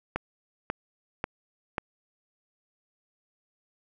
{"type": "click train", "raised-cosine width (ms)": 0.5, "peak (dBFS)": -13, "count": 4, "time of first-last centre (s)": [0.16, 1.782], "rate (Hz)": 1.85, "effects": []}